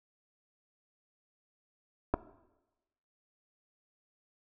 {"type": "clicks", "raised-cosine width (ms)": 1, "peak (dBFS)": -14, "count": 2, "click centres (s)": [2.139, 2.142], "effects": ["noise-tail reverb RT60 1.0 s tail -17 dB re dry"]}